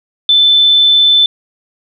sine tone, 3523 Hz, A7, 1 cent sharp, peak -5 dBFS, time 0.29-1.26 s, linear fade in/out 2 ms, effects none

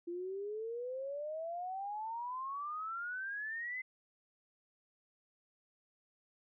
sine exponential sweep, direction up, 340 to 2065 Hz, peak -38 dBFS, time 0.07-3.82 s, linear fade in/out 10 ms, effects none

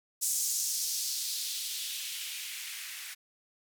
violet noise with band-pass filter sweep, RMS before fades -35 dBFS, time 0.21-3.15 s, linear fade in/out 20 ms, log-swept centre 7200 to 1800 Hz, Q 1.9, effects none

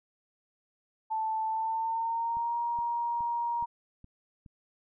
sine tone with pitch glide, 880 to 943.2 Hz, A5 to A#5, 0 to +20 cents, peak -28 dBFS, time 1.1-3.66 s, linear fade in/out 20 ms, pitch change +120 cents, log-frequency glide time 1.46-2.57 s
click train, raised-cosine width 5 ms, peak -38 dBFS, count 6, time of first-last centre 2.37-4.462 s, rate 2.39 Hz
effects none

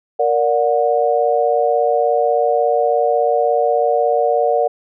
sine chord, Bb augmented, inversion none, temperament just, 466.2 / 582.7 / 728.4 Hz, Bb4 / D5 / F#5, 0 / -14 / -27 cents, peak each -17 dBFS, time 0.19-4.68 s, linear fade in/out 10 ms, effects none

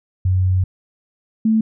sine tone pair in turn, 92.7 / 220.5 Hz, F#2 / A3, +4 / +4 cents, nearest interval octave + minor third, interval 1500 cents, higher second, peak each -13 / -12 dBFS, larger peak second, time 0.25-0.64 / 1.45-1.61 s, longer first, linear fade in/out 5 ms, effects none

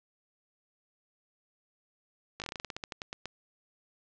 slowing click train, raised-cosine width 0.2 ms, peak -20 dBFS, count 16, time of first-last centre 2.4-3.256 s, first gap 18 ms, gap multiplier 1.15, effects low-pass 7000 Hz 12 dB/octave

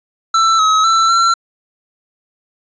square tone with pitch steps, 1331 / 1279 / 1334 / 1355 Hz, E6 / D#6 / E6 / E6, +16 / +47 / +20 / +47 cents, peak -10 dBFS, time 0.34-1.34 s, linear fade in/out 5 ms, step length 250 ms, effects resampled to 16000 Hz

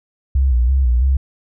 sine tone with vibrato, 63.4 Hz, B1, 46 cents sharp, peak -11 dBFS, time 0.35-1.17 s, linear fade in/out 5 ms, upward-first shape square, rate 3 Hz, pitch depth 89 cents each way, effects none

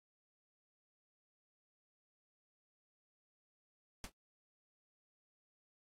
pink noise with exponential decay, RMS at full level -39 dBFS, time 4.04-4.12 s, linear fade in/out 1 ms, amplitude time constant 16 ms, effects low-pass 12000 Hz 12 dB/octave + AAC 48 kbps

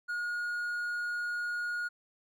triangle tone, 1438 Hz, F#6, 50 cents flat, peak -30 dBFS, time 0.08-1.89 s, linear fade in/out 20 ms, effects none

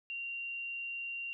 sine tone, 2764 Hz, F7, 19 cents flat, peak -37 dBFS, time 0.1-1.33 s, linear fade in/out 0 ms, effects none

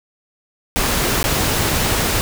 pink noise with dropouts, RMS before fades -18 dBFS, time 0.76-2.21 s, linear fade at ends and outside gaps 0 ms, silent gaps 1.229-1.241 s, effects none

